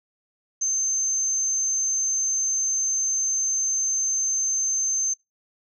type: tone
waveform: sine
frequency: 6270 Hz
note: G8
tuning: 1 cent flat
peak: -21 dBFS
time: 0.61-5.14 s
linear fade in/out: 10 ms
effects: noise-tail reverb RT60 0.2 s tail -24 dB re dry